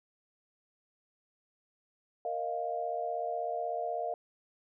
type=chord; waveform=sine; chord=Bb suspended fourth; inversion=none; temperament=equal; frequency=466.2 / 622.3 / 698.5 Hz; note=Bb4 / Eb5 / F5; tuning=0 / 0 / 0 cents; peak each=-39 / -37 / -34 dBFS; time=2.25-4.14 s; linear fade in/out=2 ms; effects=none